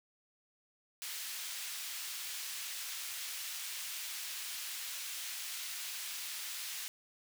pink high-pass noise, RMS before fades -42 dBFS, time 1.02-6.88 s, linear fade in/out 0 ms, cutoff 2500 Hz, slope 12 dB/octave, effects none

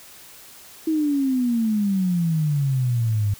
sine exponential sweep, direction down, 323 to 99.7 Hz, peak -18 dBFS, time 0.87-3.34 s, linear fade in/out 5 ms, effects white hiss -45 dBFS RMS until 3.39 s

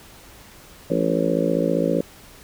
harmonic tone with a mistuned harmonic, 55.2 Hz, A1, 6 cents sharp, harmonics 3 / 4 / 5 / 6 / 7 / 8 / 9 / 10, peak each -25 / -29 / -25 / -27 / -31 / -28 / -25 / -25 dBFS, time 0.9-2.01 s, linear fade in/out 5 ms, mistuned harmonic 3, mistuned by +64 cents, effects pink hiss -46 dBFS RMS until 2.43 s

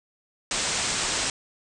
white low-pass noise, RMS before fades -27 dBFS, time 0.51-1.3 s, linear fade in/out 2 ms, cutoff 8700 Hz, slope 96 dB/octave, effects none

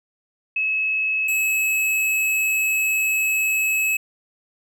sine / square tone pair in turn, 2582 / 2582 Hz, E7 / E7, -37 / -37 cents, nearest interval unison, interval 0 cents, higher neither, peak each -19 dBFS, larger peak neither, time 0.56-1.28 / 1.28-3.97 s, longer second, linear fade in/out 5 ms, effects none

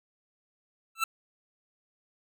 25% pulse tone with exponential growth, 1331 Hz, E6, 16 cents sharp, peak -17 dBFS, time 0.95-1.04 s, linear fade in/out 5 ms, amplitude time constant 18 ms, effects none

